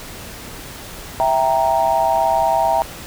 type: chord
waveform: sine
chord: E diminished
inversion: none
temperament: equal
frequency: 659.3 / 784 / 932.3 Hz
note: E5 / G5 / Bb5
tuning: 0 / 0 / 0 cents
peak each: -18 dBFS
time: 1.2-2.82 s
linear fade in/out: 0 ms
effects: pink hiss -34 dBFS RMS until 3.06 s